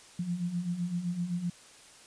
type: beating tone pair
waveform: sine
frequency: 169.6 / 177.4 Hz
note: E3 / F3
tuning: +50 / +27 cents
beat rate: 7.8 Hz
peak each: -37 / -31 dBFS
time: 0.19-1.5 s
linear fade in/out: 5 ms
effects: white hiss -54 dBFS RMS until 2.06 s + resampled to 22050 Hz